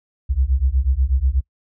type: beating tone pair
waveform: sine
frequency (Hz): 61.74 / 69.94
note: B1 / C#2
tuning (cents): 0 / +16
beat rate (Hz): 8.2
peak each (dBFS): -18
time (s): 0.29-1.41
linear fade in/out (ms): 20
effects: noise-tail reverb RT60 0.1 s tail -24 dB re dry